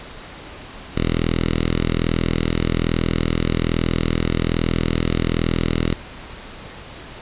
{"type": "tone with notch filter", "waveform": "5% pulse", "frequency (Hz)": 41.2, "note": "E1", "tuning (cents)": 0, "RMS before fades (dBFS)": -20, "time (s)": [0.95, 5.95], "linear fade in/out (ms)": 20, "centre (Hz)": 800, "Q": 0.54, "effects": ["pink hiss -37 dBFS RMS until 7.21 s", "resampled to 8000 Hz"]}